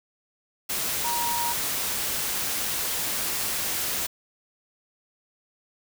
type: tone in noise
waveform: sine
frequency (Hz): 946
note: A#5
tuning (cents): +25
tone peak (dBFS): -27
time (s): 1.04-1.53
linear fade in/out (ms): 10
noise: white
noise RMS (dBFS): -28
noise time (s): 0.69-4.07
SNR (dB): -2
effects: none